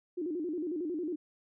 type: tone with vibrato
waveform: sine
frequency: 329.6 Hz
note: E4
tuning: in tune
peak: -32 dBFS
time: 0.17-1.16 s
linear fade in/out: 10 ms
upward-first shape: square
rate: 11 Hz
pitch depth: 140 cents each way
effects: none